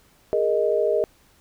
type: chord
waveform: sine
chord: Ab suspended second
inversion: none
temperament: equal with one note detuned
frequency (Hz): 412.7 / 466.2 / 622.3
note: Ab4 / Bb4 / Eb5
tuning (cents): -11 / 0 / 0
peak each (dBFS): -23 / -23 / -22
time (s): 0.33-1.04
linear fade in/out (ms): 0
effects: pink hiss -58 dBFS RMS until 1.4 s